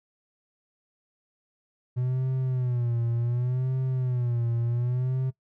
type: tone with vibrato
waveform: triangle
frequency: 123.7 Hz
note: B2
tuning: 3 cents sharp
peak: -22 dBFS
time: 1.96-5.31 s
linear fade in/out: 20 ms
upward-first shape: sine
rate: 0.68 Hz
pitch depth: 96 cents each way
effects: noise-tail reverb RT60 0.1 s tail -19 dB re dry